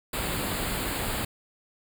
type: band-stop noise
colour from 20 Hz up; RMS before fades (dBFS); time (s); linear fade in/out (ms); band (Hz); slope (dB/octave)
pink; -30; 0.13-1.25; 5; 4800 to 7100; 96
effects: none